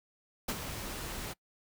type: noise with ADSR envelope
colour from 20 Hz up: pink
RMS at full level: -32 dBFS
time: 0.48-1.34 s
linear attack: 9 ms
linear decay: 52 ms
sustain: -8 dB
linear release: 24 ms
effects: noise-tail reverb RT60 0.1 s tail -23 dB re dry